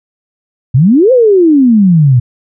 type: exponential two-way sweep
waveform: sine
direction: up then down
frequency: 116.54 to 530 to 117.7 Hz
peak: -3 dBFS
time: 0.74-2.2 s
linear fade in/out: 10 ms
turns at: 1.12 s
effects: none